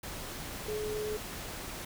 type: tone in noise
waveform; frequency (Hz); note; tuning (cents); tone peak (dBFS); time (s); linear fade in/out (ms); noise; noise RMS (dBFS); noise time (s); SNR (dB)
sine; 425.4; G#4; +42; -33; 0.68-1.17; 5; pink; -41; 0.03-1.85; +5
effects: none